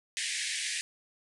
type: band-pass noise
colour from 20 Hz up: pink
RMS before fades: -34 dBFS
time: 0.17-0.81 s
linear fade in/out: 0 ms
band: 1700 to 10000 Hz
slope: 96 dB/octave
effects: none